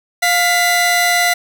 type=tone pair together; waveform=sawtooth; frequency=705.7 / 2000 Hz; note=F5 / B6; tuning=+18 / +21 cents; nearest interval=octave + tritone; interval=1803 cents; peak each=-11 dBFS; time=0.22-1.34 s; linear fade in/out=10 ms; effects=none